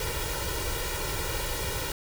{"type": "noise with comb filter", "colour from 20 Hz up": "pink", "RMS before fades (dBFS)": -31, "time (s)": [0, 1.92], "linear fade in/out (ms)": 2, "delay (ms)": 2.1, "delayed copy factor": 0.85, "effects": []}